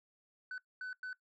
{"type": "tone bursts at uneven times", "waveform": "sine", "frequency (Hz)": 1505, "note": "F#6", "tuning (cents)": 29, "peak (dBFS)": -37, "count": 3, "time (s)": [[0.51, 0.58], [0.81, 0.93], [1.03, 1.13]], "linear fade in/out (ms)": 2, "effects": ["noise-tail reverb RT60 0.1 s tail -20 dB re dry", "tanh soft clip ceiling -39 dBFS"]}